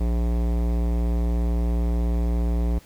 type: tone with hard clipping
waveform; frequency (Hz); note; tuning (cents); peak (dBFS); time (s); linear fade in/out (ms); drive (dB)
sine; 58.5; A#1; +7; -22; 0-2.79; 10; 18
effects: pink hiss -52 dBFS RMS until 2.85 s